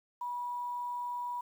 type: tone with quantisation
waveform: sine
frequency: 973 Hz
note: B5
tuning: 26 cents flat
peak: -34 dBFS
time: 0.21-1.41 s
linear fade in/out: 5 ms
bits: 10
effects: none